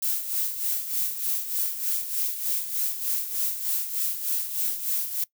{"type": "noise with tremolo", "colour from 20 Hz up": "violet", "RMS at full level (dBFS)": -25, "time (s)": [0.02, 5.24], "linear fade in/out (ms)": 5, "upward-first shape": "sine", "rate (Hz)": 3.3, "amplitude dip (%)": 65, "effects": ["noise-tail reverb RT60 0.1 s tail -21 dB re dry"]}